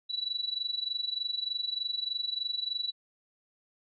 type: tone with amplitude modulation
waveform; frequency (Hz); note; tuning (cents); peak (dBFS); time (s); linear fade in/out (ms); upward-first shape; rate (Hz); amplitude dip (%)
sine; 3938; B7; -6; -27; 0.09-2.92; 20; sine; 23.3; 85
effects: none